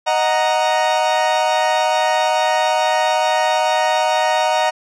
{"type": "chord", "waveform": "40% pulse", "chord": "D# minor", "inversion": "none", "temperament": "equal", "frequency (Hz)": [622.3, 740, 932.3], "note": ["D#5", "F#5", "A#5"], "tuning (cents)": [0, 0, 0], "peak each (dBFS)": -18, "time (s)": [0.06, 4.71], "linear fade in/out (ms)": 20, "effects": ["low-pass 6000 Hz 12 dB/octave"]}